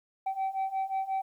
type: beating tone pair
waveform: sine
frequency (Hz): 767 / 772.6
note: G5 / G5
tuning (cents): -38 / -25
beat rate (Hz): 5.6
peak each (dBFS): -31 / -29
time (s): 0.26-1.22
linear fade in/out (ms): 10
effects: tanh soft clip ceiling -26 dBFS + 11-bit